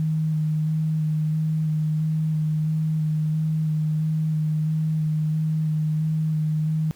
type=tone with vibrato; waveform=sine; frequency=155.8 Hz; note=D#3; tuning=3 cents sharp; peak=-20 dBFS; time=0-6.91 s; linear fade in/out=0 ms; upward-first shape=square; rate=1.5 Hz; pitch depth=12 cents each way; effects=pink hiss -53 dBFS RMS until 6.95 s